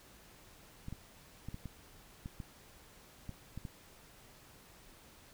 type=clicks; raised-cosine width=5 ms; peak=-30 dBFS; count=10; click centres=0.884 / 0.926 / 1.486 / 1.544 / 1.657 / 2.259 / 2.402 / 3.293 / 3.576 / 3.652 s; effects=pink hiss -59 dBFS RMS until 5.33 s